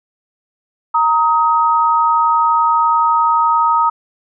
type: tone pair together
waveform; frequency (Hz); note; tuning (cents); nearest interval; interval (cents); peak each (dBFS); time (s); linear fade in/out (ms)
sine; 929.3 / 1261; A#5 / D#6; -6 / +23; perfect fourth; 529; -13; 0.94-3.9; 10
effects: none